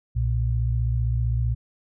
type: tone pair together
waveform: sine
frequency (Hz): 62.13 / 117.6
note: B1 / A#2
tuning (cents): +11 / +16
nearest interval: major seventh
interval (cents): 1105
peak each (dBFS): -23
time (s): 0.15-1.55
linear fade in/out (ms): 20
effects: none